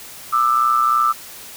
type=tone pair together; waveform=sine; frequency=1195.3 / 1318.5 Hz; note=D6 / E6; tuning=+30 / 0 cents; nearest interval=major second; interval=170 cents; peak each=-16 dBFS; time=0.32-1.13 s; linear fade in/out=20 ms; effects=white hiss -37 dBFS RMS until 1.56 s